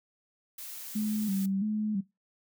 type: noise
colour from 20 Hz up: blue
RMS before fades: -42 dBFS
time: 0.58-1.46 s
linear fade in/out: 5 ms
type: tone with vibrato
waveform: sine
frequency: 203.5 Hz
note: G#3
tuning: 35 cents flat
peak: -27 dBFS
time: 0.95-2.01 s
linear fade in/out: 10 ms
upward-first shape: square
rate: 1.5 Hz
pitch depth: 82 cents each way
effects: noise-tail reverb RT60 0.2 s tail -19 dB re dry